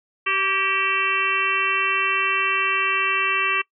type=harmonic tone with a mistuned harmonic; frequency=385.7 Hz; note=G4; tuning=28 cents flat; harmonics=1 / 3 / 4 / 5 / 6 / 7 / 8; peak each=-33 / -24 / -30 / -28 / -27 / -23 / -34 dBFS; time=0.26-3.62 s; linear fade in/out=10 ms; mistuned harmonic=4; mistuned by=+50 cents; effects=noise-tail reverb RT60 0.1 s tail -23 dB re dry